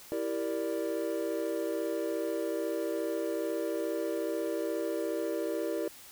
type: chord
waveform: triangle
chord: E half-diminished seventh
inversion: none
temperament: equal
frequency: 329.6 / 392 / 466.2 / 587.3 Hz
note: E4 / G4 / Bb4 / D5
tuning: 0 / 0 / 0 / 0 cents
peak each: -33 / -35 / -34 / -34 dBFS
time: 0.12-5.88 s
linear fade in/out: 0 ms
effects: white hiss -51 dBFS RMS until 6.11 s